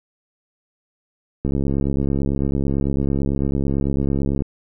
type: click train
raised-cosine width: 3 ms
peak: -9 dBFS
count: 206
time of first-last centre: 1.45-4.421 s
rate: 69 Hz
effects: none